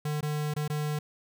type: tone with dropouts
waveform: square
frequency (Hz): 150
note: D3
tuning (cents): +37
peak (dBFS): -29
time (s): 0.05-0.99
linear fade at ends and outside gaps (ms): 5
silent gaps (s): 0.209-0.227 / 0.539-0.563 / 0.679-0.699
effects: none